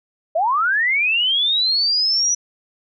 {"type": "linear sweep", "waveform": "sine", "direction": "up", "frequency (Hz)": [606, 5910], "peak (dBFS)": -15, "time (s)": [0.35, 2.35], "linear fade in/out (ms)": 10, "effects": []}